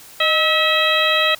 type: harmonic tone with a mistuned harmonic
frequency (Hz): 646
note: E5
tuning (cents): -35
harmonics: 1 / 2 / 3 / 4 / 5 / 6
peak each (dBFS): -21 / -21 / -21 / -21 / -21 / -21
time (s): 0.2-1.35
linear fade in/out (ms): 5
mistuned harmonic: 1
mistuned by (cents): -74
effects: white hiss -42 dBFS RMS until 1.39 s